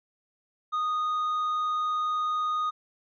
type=tone with tanh clipping; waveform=triangle; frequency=1238 Hz; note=D#6; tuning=9 cents flat; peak=-26 dBFS; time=0.72-2.71 s; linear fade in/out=20 ms; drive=8 dB; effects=none